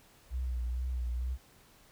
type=tone with vibrato; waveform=sine; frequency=61.74 Hz; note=B1; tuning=in tune; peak=-31 dBFS; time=0.3-1.38 s; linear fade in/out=50 ms; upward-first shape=triangle; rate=2.2 Hz; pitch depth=63 cents each way; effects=pink hiss -61 dBFS RMS until 1.91 s